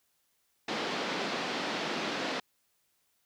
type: band-pass noise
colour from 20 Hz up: pink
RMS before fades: -34 dBFS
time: 0.68-2.4 s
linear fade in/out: 5 ms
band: 210 to 4800 Hz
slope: 24 dB/octave
effects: white hiss -74 dBFS RMS until 3.25 s